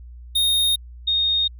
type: tone pair in turn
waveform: square / sine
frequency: 3703 / 3703 Hz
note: A#7 / A#7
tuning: -12 / -12 cents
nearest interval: unison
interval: 0 cents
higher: neither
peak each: -17 dBFS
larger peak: neither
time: 0.35-0.76 / 1.07-1.48 s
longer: neither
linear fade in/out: 10 ms
effects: added 60 Hz sine -37 dBFS peak until 1.59 s